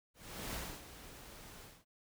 pink noise with ADSR envelope, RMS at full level -41 dBFS, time 0.14-1.85 s, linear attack 400 ms, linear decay 270 ms, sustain -12 dB, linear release 220 ms, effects none

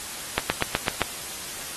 slowing click train, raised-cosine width 0.3 ms, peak -4 dBFS, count 6, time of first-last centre 0.38-1.017 s, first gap 120 ms, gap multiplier 1.03, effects white hiss -35 dBFS RMS until 1.76 s + AAC 32 kbps

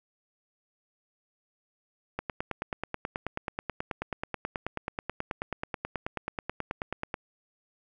click train, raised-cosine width 0.5 ms, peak -16 dBFS, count 47, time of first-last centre 2.19-7.142 s, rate 9.29 Hz, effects none

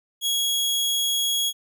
sawtooth tone, 3322 Hz, G#7, in tune, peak -18 dBFS, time 0.21-1.53 s, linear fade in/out 50 ms, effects none

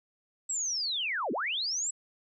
sine linear two-way sweep, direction down then up, 7860 to 199.9 to 7860 Hz, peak -29 dBFS, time 0.49-1.91 s, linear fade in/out 10 ms, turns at 1.32 s, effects none

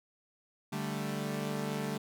sawtooth chord, D suspended fourth, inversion none, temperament equal, 146.83 / 196 / 220 Hz, D3 / G3 / A3, 0 / 0 / 0 cents, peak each -34 dBFS, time 0.72-1.98 s, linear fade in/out 10 ms, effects none

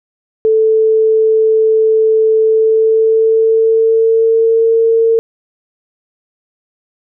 sine tone with pitch glide, 440 to 453.9 Hz, A4 to A#4, 0 to -46 cents, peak -7 dBFS, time 0.45-5.19 s, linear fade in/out 0 ms, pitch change +54 cents, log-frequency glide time 2.4-4.73 s, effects none

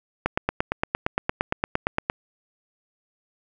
click train, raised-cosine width 0.5 ms, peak -6 dBFS, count 17, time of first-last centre 0.26-2.099 s, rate 8.7 Hz, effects none

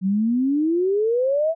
sine exponential sweep, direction up, 183.5 to 671 Hz, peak -17 dBFS, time 0.01-1.55 s, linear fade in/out 50 ms, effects none

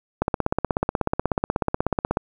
click train, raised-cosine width 1 ms, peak -6 dBFS, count 33, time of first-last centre 0.22-2.171 s, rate 16.4 Hz, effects 8-bit

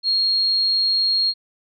sine tone, 4264 Hz, C8, 32 cents sharp, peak -16 dBFS, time 0.03-1.34 s, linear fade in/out 50 ms, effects none

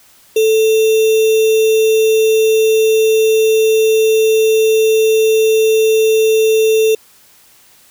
sine tone with sample-and-hold, 440 Hz, A4, in tune, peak -8 dBFS, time 0.36-6.95 s, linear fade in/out 5 ms, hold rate 3150 Hz, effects white hiss -47 dBFS RMS until 7.9 s

